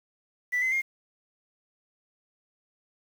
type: tone with pitch steps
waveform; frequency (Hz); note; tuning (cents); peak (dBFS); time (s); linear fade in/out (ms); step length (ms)
sine; 1975.5 / 2050 / 2127; B6 / C7 / C7; 0 / -36 / +28; -22; 0.52-0.82; 20; 100
effects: tanh soft clip ceiling -21 dBFS + 8-bit